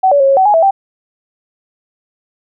sine tone with pitch steps, 756 / 570 / 544 / 547 / 758 / 832 / 655 / 782 Hz, F#5 / C#5 / C#5 / C#5 / F#5 / G#5 / E5 / G5, +37 / +48 / -33 / -23 / +42 / +3 / -11 / -4 cents, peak -6 dBFS, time 0.03-0.71 s, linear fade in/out 10 ms, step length 85 ms, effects none

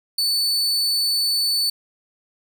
40% pulse tone, 4490 Hz, C#8, 21 cents sharp, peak -17 dBFS, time 0.18-1.7 s, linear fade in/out 5 ms, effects none

